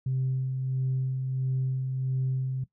sine tone with tremolo, 130.81 Hz, C3, in tune, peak -23 dBFS, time 0.06-2.64 s, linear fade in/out 5 ms, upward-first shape sine, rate 1.5 Hz, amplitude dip 40%, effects noise-tail reverb RT60 0.1 s tail -17 dB re dry + tanh soft clip ceiling -21 dBFS

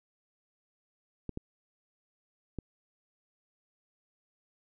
clicks, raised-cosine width 3 ms, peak -23 dBFS, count 3, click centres 1.293 / 1.374 / 2.587 s, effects none

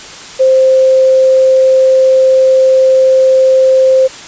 sine tone, 524 Hz, C5, 2 cents sharp, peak -4 dBFS, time 0.39-4.08 s, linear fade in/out 20 ms, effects white hiss -29 dBFS RMS until 4.27 s + resampled to 16000 Hz

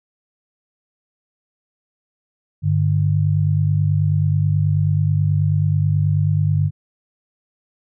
sine tone pair together, 99.91 / 149.2 Hz, G2 / D3, +33 / +28 cents, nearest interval perfect fifth, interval 695 cents, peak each -17 dBFS, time 2.62-6.71 s, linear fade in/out 50 ms, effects none

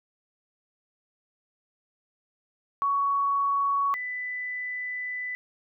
sine tone pair in turn, 1119 / 1993.8 Hz, C#6 / B6, +16 / +16 cents, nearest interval minor seventh, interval 1000 cents, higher second, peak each -22 / -30 dBFS, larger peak first, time 2.82-3.94 / 3.94-5.35 s, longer second, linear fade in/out 0 ms, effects none

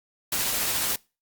white noise with tremolo, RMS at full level -25 dBFS, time 0.32-0.96 s, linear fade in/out 5 ms, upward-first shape triangle, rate 14 Hz, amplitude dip 25%, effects noise-tail reverb RT60 0.3 s tail -24 dB re dry + Opus 48 kbps

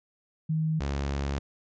sine / sawtooth tone pair in turn, 157.9 / 69.83 Hz, D#3 / C#2, +26 / +13 cents, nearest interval octave + major second, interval 1413 cents, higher first, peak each -24 dBFS, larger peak neither, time 0.49-0.8 / 0.8-1.39 s, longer second, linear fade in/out 10 ms, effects resampled to 16000 Hz

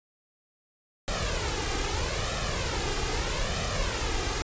pink noise with flanger, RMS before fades -29 dBFS, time 1.08-4.42 s, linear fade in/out 0 ms, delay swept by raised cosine 1.6 to 2.51 ms, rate 0.79 Hz, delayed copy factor +0.6, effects resampled to 16000 Hz

